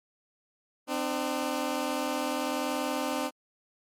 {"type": "tone pair together", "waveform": "15% pulse", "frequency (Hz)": [259.4, 300], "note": ["C4", "D4"], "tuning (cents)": [-15, 37], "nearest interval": "minor third", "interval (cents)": 252, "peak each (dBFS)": -25, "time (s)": [0.87, 3.31], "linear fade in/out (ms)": 50, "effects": ["MP3 64 kbps"]}